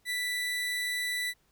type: tone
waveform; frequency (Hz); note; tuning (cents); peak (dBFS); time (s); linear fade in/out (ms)
30% pulse; 1975.5; B6; 0; -27; 0.05-1.34; 50
effects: pink hiss -70 dBFS RMS until 1.51 s